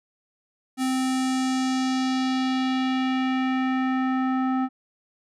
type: tone with low-pass filter sweep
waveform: square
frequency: 260 Hz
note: C4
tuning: 11 cents flat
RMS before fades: -24 dBFS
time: 0.77-4.69 s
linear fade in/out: 50 ms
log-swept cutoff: 11000 to 1200 Hz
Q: 1.5
effects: none